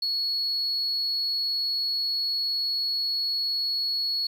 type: tone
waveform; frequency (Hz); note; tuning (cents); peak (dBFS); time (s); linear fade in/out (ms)
sine; 4361; C#8; -29; -23; 0.02-4.27; 5
effects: tanh soft clip ceiling -21 dBFS + 9-bit